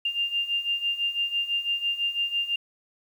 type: beating tone pair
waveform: sine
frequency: 2794 / 2800 Hz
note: F7 / F7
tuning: 0 / +4 cents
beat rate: 6 Hz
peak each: -30 / -26 dBFS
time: 0.05-2.56 s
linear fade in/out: 5 ms
effects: 9-bit